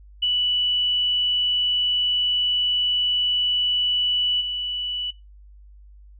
sine tone with level steps, 2960 Hz, F#7, in tune, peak -18 / -24 dBFS, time 0.22-5.11 s, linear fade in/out 10 ms, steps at 4.4 s, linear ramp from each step 20 ms, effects noise-tail reverb RT60 0.2 s tail -17 dB re dry + added 50 Hz sine -44 dBFS peak until 6.19 s

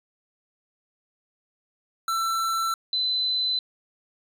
square / sine tone pair in turn, 1339 / 4026 Hz, E6 / B7, +27 / +33 cents, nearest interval octave + perfect fifth, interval 1906 cents, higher second, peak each -24 / -22 dBFS, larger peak second, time 2.08-2.74 / 2.93-3.59 s, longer neither, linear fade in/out 2 ms, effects resampled to 32000 Hz

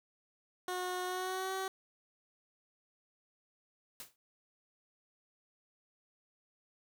15% pulse tone with pitch glide, 363.8 to 381.2 Hz, F#4 to G4, -29 to -48 cents, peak -29 dBFS, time 0.68-1.68 s, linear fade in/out 2 ms, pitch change +81 cents, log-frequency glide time 1.05-1.53 s
white noise with exponential decay, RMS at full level -43 dBFS, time 4-4.16 s, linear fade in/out 1 ms, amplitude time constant 34 ms
effects none

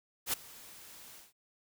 white noise with ADSR envelope, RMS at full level -30 dBFS, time 0.26-1.33 s, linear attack 73 ms, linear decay 8 ms, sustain -22 dB, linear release 170 ms, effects none

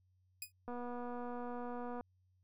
5% pulse tone with exponential decay, 2488 Hz, D#7, 1 cent flat, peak -28 dBFS, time 0.42-0.52 s, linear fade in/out 2 ms, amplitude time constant 20 ms
click train, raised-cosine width 1 ms, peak -32 dBFS, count 324, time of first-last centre 0.68-2.009 s, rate 243 Hz
effects added 92 Hz sine -70 dBFS peak until 2.43 s

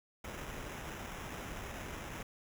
pink noise with sample-and-hold, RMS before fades -44 dBFS, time 0.24-2.23 s, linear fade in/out 5 ms, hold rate 4410 Hz, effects none

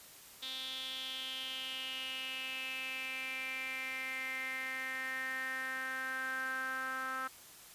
sawtooth tone with band-pass filter sweep, 261.6 Hz, C4, in tune, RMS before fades -40 dBFS, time 0.42-7.28 s, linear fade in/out 10 ms, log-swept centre 3600 to 1400 Hz, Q 7.5, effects white hiss -55 dBFS RMS until 7.74 s + resampled to 32000 Hz

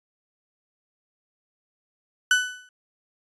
35% pulse tone with exponential decay, 1495 Hz, F#6, 17 cents sharp, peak -12 dBFS, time 2.31-2.69 s, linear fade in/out 2 ms, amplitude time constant 82 ms, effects resampled to 22050 Hz

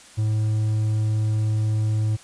triangle tone, 108.1 Hz, A2, 30 cents flat, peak -17 dBFS, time 0.17-2.17 s, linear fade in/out 20 ms, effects white hiss -47 dBFS RMS until 2.23 s + resampled to 22050 Hz

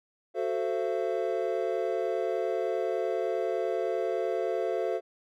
triangle chord, F# half-diminished seventh, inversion none, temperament equal with one note detuned, 370 / 440 / 523.3 / 675.1 Hz, F#4 / A4 / C5 / E5, 0 / 0 / 0 / +41 cents, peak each -31 / -30 / -31 / -31 dBFS, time 0.34-5.01 s, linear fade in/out 50 ms, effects none

